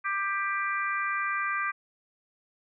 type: harmonic tone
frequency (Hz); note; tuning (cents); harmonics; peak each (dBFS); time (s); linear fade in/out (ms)
395; G4; +13; 3 / 4 / 5 / 6; -30 / -32 / -34 / -36; 0.04-1.72; 20
effects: none